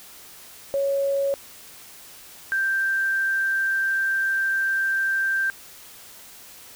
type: tone pair in turn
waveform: sine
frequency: 554.4 / 1571.8 Hz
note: C#5 / G6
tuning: 0 / +4 cents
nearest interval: octave + tritone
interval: 1804 cents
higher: second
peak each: -20 dBFS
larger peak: neither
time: 0.74-1.34 / 2.52-5.5 s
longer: second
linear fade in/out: 0 ms
effects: white hiss -45 dBFS RMS until 6.75 s